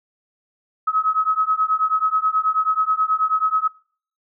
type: beating tone pair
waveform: sine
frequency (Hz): 1275 / 1284.3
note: D#6 / E6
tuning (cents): +42 / -46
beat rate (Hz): 9.3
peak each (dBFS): -19 / -20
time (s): 0.87-3.68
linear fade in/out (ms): 10
effects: noise-tail reverb RT60 0.5 s tail -23 dB re dry